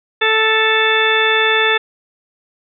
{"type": "harmonic tone", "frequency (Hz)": 440, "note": "A4", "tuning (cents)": 0, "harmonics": [1, 2, 3, 4, 5, 6, 8], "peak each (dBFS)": [-18, -22, -21, -16, -22, -20, -19], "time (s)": [0.21, 1.78], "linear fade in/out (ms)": 10, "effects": []}